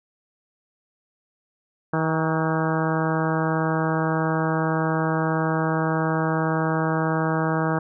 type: harmonic tone with a mistuned harmonic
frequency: 160.1 Hz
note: D#3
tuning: 50 cents sharp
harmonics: 1 / 2 / 3 / 4 / 5 / 6 / 7 / 8 / 9 / 10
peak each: -24 / -27 / -29 / -30 / -31 / -32 / -32 / -33 / -34 / -34 dBFS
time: 1.93-7.79 s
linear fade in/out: 5 ms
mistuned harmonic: 6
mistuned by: -46 cents
effects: none